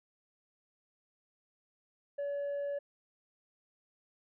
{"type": "tone with tanh clipping", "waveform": "sine", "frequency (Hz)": 569, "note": "C#5", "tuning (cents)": 45, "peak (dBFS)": -34, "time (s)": [2.18, 2.79], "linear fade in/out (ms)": 10, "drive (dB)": 2, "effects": []}